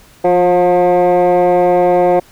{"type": "tone with frequency modulation", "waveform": "sine", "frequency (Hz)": 535, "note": "C5", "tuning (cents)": 38, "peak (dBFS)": -5, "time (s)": [0.24, 2.2], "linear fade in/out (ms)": 10, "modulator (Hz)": 180, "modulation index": 1.3, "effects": ["tanh soft clip ceiling -7 dBFS", "pink hiss -45 dBFS RMS until 2.31 s"]}